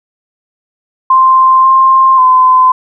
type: tone with pitch steps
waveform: sine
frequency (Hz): 1046 / 1056 / 1025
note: C6 / C6 / C6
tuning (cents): -1 / +16 / -36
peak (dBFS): -3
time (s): 1.1-2.72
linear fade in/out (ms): 5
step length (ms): 540
effects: none